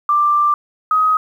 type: tone pair in turn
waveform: sine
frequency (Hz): 1181 / 1260.7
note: D6 / D#6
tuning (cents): +9 / +22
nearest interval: minor second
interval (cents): 113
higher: second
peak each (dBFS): -11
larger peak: neither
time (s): 0.09-0.54 / 0.91-1.17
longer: first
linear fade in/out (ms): 2
effects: 8-bit